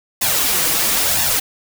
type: noise with flanger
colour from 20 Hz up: white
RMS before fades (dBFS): -17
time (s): 0.21-1.4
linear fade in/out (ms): 10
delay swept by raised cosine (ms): 1.1 to 6.3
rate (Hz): 1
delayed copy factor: +0.6
effects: none